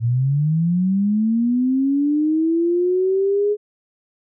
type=linear sweep; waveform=sine; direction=up; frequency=112.5 to 420 Hz; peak=-15 dBFS; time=0-3.57 s; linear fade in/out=50 ms; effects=none